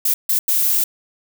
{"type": "noise bursts at uneven times", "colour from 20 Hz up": "violet", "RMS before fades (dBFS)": -17, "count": 3, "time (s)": [[0.05, 0.14], [0.29, 0.39], [0.48, 0.84]], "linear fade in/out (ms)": 5, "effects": []}